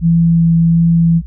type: tone with vibrato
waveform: sine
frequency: 167 Hz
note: E3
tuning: 23 cents sharp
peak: -7 dBFS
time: 0.01-1.22 s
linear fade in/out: 50 ms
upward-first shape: triangle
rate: 1.4 Hz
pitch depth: 9 cents each way
effects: added 60 Hz sine -26 dBFS peak until 1.26 s